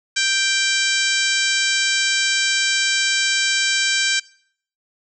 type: harmonic tone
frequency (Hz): 784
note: G5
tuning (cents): 0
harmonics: 2 / 3 / 4 / 5 / 6 / 7 / 8 / 9 / 10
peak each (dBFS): -22 / -24 / -25 / -26 / -27 / -27 / -28 / -29 / -29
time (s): 0.16-4.2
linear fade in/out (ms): 10
effects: noise-tail reverb RT60 0.6 s tail -22 dB re dry